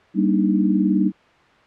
sine chord, Eb major seventh, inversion first, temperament just, 194.45 / 233.3 / 291.7 / 311.1 Hz, G3 / Bb3 / D4 / Eb4, -14 / +2 / -12 / 0 cents, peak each -18 / -23 / -23 / -21 dBFS, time 0.14-1.12 s, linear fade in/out 50 ms, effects white hiss -52 dBFS RMS until 1.66 s + low-pass 2000 Hz 12 dB/octave

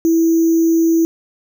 sine tone with sample-and-hold, 329.6 Hz, E4, in tune, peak -10 dBFS, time 0.05-1.05 s, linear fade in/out 0 ms, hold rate 6300 Hz, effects none

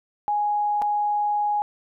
sine tone with dropouts, 830.6 Hz, G#5, in tune, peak -20 dBFS, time 0.28-1.62 s, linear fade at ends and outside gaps 0 ms, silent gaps 0.817-0.821 s, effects none

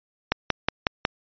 click train, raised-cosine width 0.3 ms, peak -3 dBFS, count 5, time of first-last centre 0.32-1.051 s, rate 5.47 Hz, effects resampled to 11025 Hz

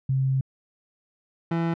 sine / 30% pulse tone pair in turn, 133.2 / 166.9 Hz, C3 / E3, +31 / +22 cents, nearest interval major third, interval 391 cents, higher second, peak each -20 / -20 dBFS, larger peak neither, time 0.09-0.41 / 1.51-1.74 s, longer first, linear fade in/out 5 ms, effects low-pass 2000 Hz 12 dB/octave

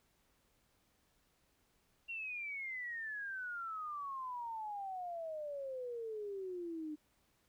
sine exponential sweep, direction down, 2766 to 298.2 Hz, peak -40 dBFS, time 2.08-6.96 s, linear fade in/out 20 ms, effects pink hiss -75 dBFS RMS until 7.48 s

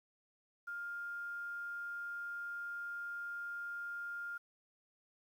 sine tone with quantisation, 1405 Hz, F6, 10 cents sharp, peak -40 dBFS, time 0.67-4.38 s, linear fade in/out 10 ms, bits 11, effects none

